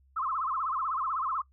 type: tone with vibrato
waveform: sine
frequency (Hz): 1174.7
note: D6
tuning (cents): 0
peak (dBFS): -28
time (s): 0.16-1.42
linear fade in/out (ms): 10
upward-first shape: sine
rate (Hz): 16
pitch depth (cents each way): 220
effects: noise-tail reverb RT60 0.1 s tail -20 dB re dry + added 67 Hz sine -60 dBFS peak until 1.52 s